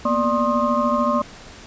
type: tone cluster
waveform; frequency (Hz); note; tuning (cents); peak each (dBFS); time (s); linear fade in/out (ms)
sine; 234.4 / 247.9 / 589 / 1061 / 1240; A#3 / B3 / D5 / C6 / D#6; +10 / +7 / +5 / +24 / -6; -23 / -26 / -22 / -21 / -26; 0.05-1.22; 5
effects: pink hiss -41 dBFS RMS until 1.66 s + resampled to 16000 Hz